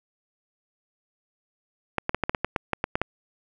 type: clicks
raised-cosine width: 0.5 ms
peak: -8 dBFS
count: 12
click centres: 1.983 / 2.094 / 2.146 / 2.237 / 2.295 / 2.348 / 2.446 / 2.562 / 2.733 / 2.841 / 2.955 / 3.016 s
effects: none